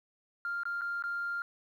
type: tone with dropouts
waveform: sine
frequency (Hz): 1396.9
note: F6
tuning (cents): 0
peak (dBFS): -31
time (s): 0.45-1.42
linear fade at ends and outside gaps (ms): 1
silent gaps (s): 0.634-0.654 / 0.811-0.817 / 1.024-1.038
effects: tanh soft clip ceiling -28 dBFS + 11-bit